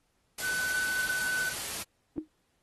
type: noise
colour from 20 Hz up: white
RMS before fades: -36 dBFS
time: 0.38-1.83 s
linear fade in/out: 5 ms
type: tone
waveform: triangle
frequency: 1504 Hz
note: F#6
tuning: 28 cents sharp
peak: -27 dBFS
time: 0.41-1.54 s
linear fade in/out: 50 ms
type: tone with exponential decay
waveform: sine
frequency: 311.1 Hz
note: D#4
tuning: in tune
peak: -26 dBFS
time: 2.18-2.28 s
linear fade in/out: 0 ms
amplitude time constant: 20 ms
effects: pink hiss -74 dBFS RMS until 2.62 s + AAC 32 kbps